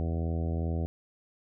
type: harmonic tone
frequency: 82.41 Hz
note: E2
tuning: in tune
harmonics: 1 / 2 / 3 / 4 / 5 / 6 / 7 / 8 / 9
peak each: -29 / -35 / -39 / -41 / -43 / -45 / -46 / -47 / -48 dBFS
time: 0-0.86 s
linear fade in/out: 0 ms
effects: none